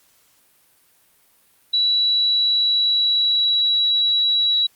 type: tone with pitch glide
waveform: sine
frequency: 3928 to 3903 Hz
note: B7 to B7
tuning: -10 to -21 cents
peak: -15 dBFS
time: 1.73-4.67 s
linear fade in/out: 10 ms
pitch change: -11 cents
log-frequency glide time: 1.99-3.75 s
effects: white hiss -58 dBFS RMS until 4.75 s + Opus 48 kbps